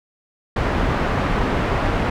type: low-pass noise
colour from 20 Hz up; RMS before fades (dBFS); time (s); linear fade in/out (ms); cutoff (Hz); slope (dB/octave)
pink; -20; 0.56-2.1; 5; 1800; 12
effects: none